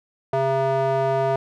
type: tone with band-pass filter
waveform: square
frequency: 134.5 Hz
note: C3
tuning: 48 cents sharp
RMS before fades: -21 dBFS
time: 0.33-1.36 s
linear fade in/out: 2 ms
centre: 670 Hz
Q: 2.2
effects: none